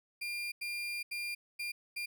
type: tone bursts at uneven times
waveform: 35% pulse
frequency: 2400 Hz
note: D7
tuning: 37 cents sharp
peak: -34 dBFS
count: 5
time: 0.21-0.52 / 0.61-1.03 / 1.11-1.35 / 1.59-1.72 / 1.96-2.06 s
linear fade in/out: 10 ms
effects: none